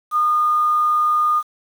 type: tone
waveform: sine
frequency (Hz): 1221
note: D#6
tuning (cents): -33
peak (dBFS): -14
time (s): 0.11-1.43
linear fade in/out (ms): 50
effects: 7-bit